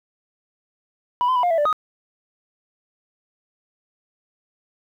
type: tone with pitch steps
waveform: sine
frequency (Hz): 982 / 1024 / 985 / 707 / 660 / 589 / 1250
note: B5 / C6 / B5 / F5 / E5 / D5 / D#6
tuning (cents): -10 / -38 / -5 / +21 / +2 / +5 / +8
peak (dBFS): -14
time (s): 1.21-1.728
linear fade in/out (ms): 0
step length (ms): 74
effects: tanh soft clip ceiling -15 dBFS + 9-bit